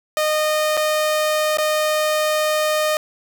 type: tone with dropouts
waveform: sawtooth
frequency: 614 Hz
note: D#5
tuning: 23 cents flat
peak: -13 dBFS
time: 0.17-2.97 s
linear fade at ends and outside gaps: 1 ms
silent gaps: 0.77-0.774 / 1.572-1.584 s
effects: none